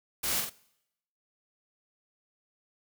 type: noise with echo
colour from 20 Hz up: white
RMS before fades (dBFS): -31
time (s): 0.23-0.41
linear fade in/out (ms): 10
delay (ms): 44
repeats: 2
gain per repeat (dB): -4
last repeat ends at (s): 0.498
effects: noise-tail reverb RT60 0.8 s tail -22 dB re dry